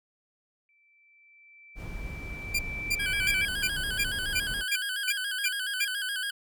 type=tone with exponential growth; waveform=sine; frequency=2330 Hz; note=D7; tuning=14 cents flat; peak=-24 dBFS; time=0.69-3.45 s; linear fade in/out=1 ms; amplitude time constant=600 ms
type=noise; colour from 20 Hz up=brown; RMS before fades=-38 dBFS; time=1.75-4.65 s; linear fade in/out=50 ms
type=tone bursts; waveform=sawtooth; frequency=2383 Hz; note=D7; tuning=25 cents sharp; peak=-21 dBFS; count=10; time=2.54-5.85 s; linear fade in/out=10 ms; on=52 ms; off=310 ms
type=tone with vibrato; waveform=25% pulse; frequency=1568 Hz; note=G6; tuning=in tune; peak=-26 dBFS; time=2.99-6.31 s; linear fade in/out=10 ms; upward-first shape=square; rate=7.1 Hz; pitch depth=69 cents each way
effects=none